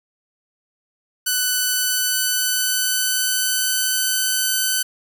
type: tone with pitch glide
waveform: 5% pulse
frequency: 1495 to 1515.9 Hz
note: F#6 to F#6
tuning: +17 to +42 cents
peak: -7 dBFS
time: 1.26-4.83 s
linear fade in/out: 10 ms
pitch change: +25 cents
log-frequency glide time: 1.56-4.19 s
effects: none